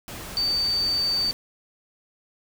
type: tone in noise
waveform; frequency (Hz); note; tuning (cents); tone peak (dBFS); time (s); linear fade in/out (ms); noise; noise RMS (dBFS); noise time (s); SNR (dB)
sine; 4591; D8; -40; -21; 0.37-1.31; 0; pink; -37; 0.08-1.33; +13
effects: none